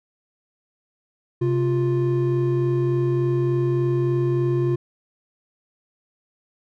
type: tone pair together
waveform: triangle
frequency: 131.5 / 351.1 Hz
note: C3 / F4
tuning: +9 / +9 cents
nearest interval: octave + perfect fourth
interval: 1700 cents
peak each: -19 dBFS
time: 1.41-4.76 s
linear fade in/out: 10 ms
effects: none